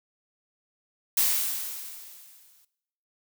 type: noise with exponential decay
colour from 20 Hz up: blue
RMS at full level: -21 dBFS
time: 1.17-2.65 s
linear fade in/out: 5 ms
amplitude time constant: 320 ms
effects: noise-tail reverb RT60 0.8 s tail -18 dB re dry